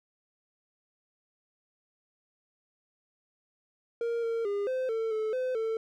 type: tone with pitch steps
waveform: triangle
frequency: 466.6 / 458.8 / 405 / 516 / 448.9 / 435.2 / 511 / 446.5 Hz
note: A#4 / A#4 / G#4 / C5 / A4 / A4 / C5 / A4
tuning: +2 / -28 / -43 / -24 / +35 / -19 / -41 / +25 cents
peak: -26 dBFS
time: 4.01-5.77 s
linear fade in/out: 2 ms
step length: 220 ms
effects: none